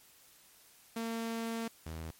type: tone pair in turn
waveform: sawtooth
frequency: 228.1 / 80.65 Hz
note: A#3 / E2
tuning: -37 / -37 cents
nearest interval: octave + tritone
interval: 1800 cents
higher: first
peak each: -31 / -36 dBFS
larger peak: first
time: 0.96-1.68 / 1.86-2.11 s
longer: first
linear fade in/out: 5 ms
effects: white hiss -61 dBFS RMS until 2.19 s + MP3 64 kbps